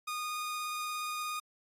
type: tone with vibrato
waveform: sawtooth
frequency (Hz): 1229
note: D#6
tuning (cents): -22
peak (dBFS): -31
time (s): 0.07-1.4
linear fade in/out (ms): 10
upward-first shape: triangle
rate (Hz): 17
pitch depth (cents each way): 8
effects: AAC 48 kbps